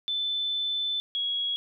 sine tone pair in turn, 3520 / 3324 Hz, A7 / G#7, 0 / +1 cents, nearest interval minor second, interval 99 cents, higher first, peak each -26 dBFS, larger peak neither, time 0.08-1 / 1.15-1.56 s, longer first, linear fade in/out 0 ms, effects none

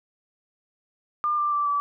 sine tone with pitch steps, 1200 / 1184.2 / 1168.5 / 1153.1 Hz, D6 / D6 / D6 / D6, +37 / +14 / -9 / -32 cents, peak -21 dBFS, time 1.24-1.8 s, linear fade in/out 0 ms, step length 140 ms, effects none

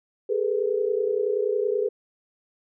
sine tone cluster, 406.5 / 437.1 / 494.4 Hz, G#4 / A4 / B4, -37 / -11 / +2 cents, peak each -25 / -26 / -27 dBFS, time 0.29-1.89 s, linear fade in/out 10 ms, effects none

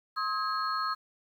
sine tone cluster, 1062 / 1274 / 1640 / 4283 Hz, C6 / D#6 / G#6 / C8, +25 / +41 / -22 / +40 cents, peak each -35 / -30 / -38 / -39 dBFS, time 0.16-0.95 s, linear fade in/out 20 ms, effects 10-bit

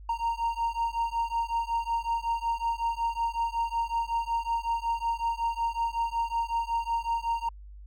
triangle beating tone pair, 924 / 929.4 Hz, A#5 / A#5, -16 / -5 cents, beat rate 5.4 Hz, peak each -28 dBFS, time 0.09-7.49 s, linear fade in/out 5 ms, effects added 50 Hz sine -43 dBFS peak until 7.86 s

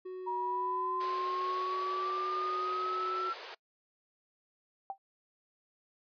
triangle tone, 370 Hz, F#4, in tune, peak -37 dBFS, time 0.05-3.3 s, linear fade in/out 10 ms
sine exponential sweep, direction up, 950 to 1353 Hz, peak -32 dBFS, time 0.26-3.34 s, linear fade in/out 20 ms
pink high-pass noise, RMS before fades -45 dBFS, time 1-3.55 s, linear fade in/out 10 ms, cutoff 410 Hz, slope 48 dB/octave
sine tone with exponential decay, 781 Hz, G5, 7 cents flat, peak -31 dBFS, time 4.9-4.98 s, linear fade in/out 1 ms, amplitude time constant 16 ms
effects noise-tail reverb RT60 0.1 s tail -25 dB re dry + resampled to 11025 Hz

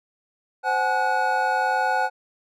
triangle tone cluster, 520 / 750 / 851 / 1462 Hz, C5 / F#5 / G#5 / F#6, -11 / +23 / +42 / -21 cents, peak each -27 / -22 / -22 / -24 dBFS, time 0.63-2.1 s, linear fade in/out 50 ms, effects none

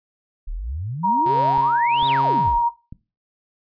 sine exponential two-way sweep, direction up then down, 32.56 to 3896 to 32.56 Hz, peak -25 dBFS, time 0.47-2.59 s, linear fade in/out 10 ms, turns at 2.07 s
sine tone with vibrato, 943 Hz, A#5, 20 cents sharp, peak -15 dBFS, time 1.03-2.7 s, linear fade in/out 20 ms, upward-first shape square, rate 11 Hz, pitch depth 10 cents each way
sawtooth tone with tremolo, 136.5 Hz, C#3, 26 cents flat, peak -21 dBFS, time 1.26-2.63 s, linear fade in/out 0 ms, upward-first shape sine, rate 1.3 Hz, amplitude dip 95%
click train, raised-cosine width 5 ms, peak -23 dBFS, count 4, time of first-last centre 1.58-2.925 s, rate 2.23 Hz
effects noise-tail reverb RT60 0.3 s tail -18 dB re dry + resampled to 11025 Hz

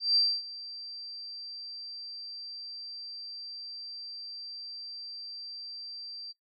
sine tone with ADSR envelope, 4699 Hz, D8, in tune, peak -20 dBFS, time 0-6.33 s, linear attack 160 ms, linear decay 260 ms, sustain -19 dB, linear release 24 ms, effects noise-tail reverb RT60 0.1 s tail -17 dB re dry

